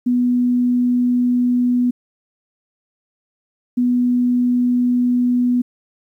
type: tone pair in turn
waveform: sine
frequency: 246 / 246 Hz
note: B3 / B3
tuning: -7 / -7 cents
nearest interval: unison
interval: 0 cents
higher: neither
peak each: -13 dBFS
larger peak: neither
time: 0.06-1.91 / 3.77-5.62 s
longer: neither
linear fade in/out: 10 ms
effects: 9-bit